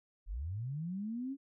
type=linear sweep; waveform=sine; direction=up; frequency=37.04 to 281.9 Hz; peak=-36 dBFS; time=0.26-1.37 s; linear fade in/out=50 ms; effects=none